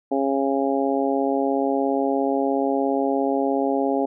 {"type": "harmonic tone", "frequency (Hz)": 137, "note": "C#3", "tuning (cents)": -20, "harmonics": [2, 3, 4, 5, 6], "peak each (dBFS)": [-23, -25, -26, -27, -28], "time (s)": [0.11, 4.06], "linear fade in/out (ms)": 10, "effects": []}